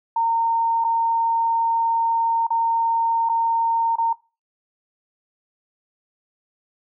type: tone with dropouts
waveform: sine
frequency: 917 Hz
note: A#5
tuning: 29 cents flat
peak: -17 dBFS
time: 0.16-4.13 s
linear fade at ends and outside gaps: 5 ms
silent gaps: 0.842-0.846 / 2.469-2.504 / 3.29-3.295 / 3.957-3.983 s
effects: noise-tail reverb RT60 0.3 s tail -21 dB re dry